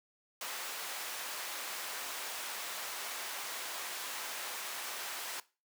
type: high-pass noise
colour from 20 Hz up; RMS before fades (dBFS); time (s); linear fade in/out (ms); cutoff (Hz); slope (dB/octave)
pink; -41; 0.41-5.4; 2; 830; 12
effects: noise-tail reverb RT60 0.3 s tail -19 dB re dry